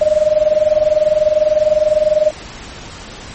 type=tone with tremolo; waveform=sine; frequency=612 Hz; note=D#5; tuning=29 cents flat; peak=-6 dBFS; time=0.01-2.31 s; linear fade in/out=5 ms; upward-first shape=sine; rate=20 Hz; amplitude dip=85%; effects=pink hiss -32 dBFS RMS until 3.34 s + MP3 32 kbps